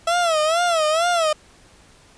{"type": "tone with vibrato", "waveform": "30% pulse", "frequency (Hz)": 657, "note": "E5", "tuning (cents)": -6, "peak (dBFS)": -14, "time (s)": [0.07, 1.33], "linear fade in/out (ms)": 5, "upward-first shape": "sine", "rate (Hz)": 2.2, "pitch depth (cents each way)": 130, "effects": ["pink hiss -51 dBFS RMS until 2.17 s", "resampled to 22050 Hz"]}